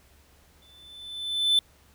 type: tone with exponential growth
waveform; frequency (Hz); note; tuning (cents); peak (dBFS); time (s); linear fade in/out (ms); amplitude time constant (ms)
triangle; 3520; A7; 0; -15; 0.62-1.59; 2; 210
effects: added 71 Hz sine -60 dBFS peak until 1.94 s + pink hiss -60 dBFS RMS until 1.94 s